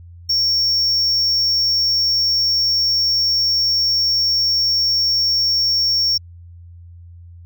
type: tone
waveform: triangle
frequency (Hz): 5490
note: F8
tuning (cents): -31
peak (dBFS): -13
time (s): 0.29-6.18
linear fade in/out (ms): 10
effects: added 86 Hz sine -37 dBFS peak until 7.45 s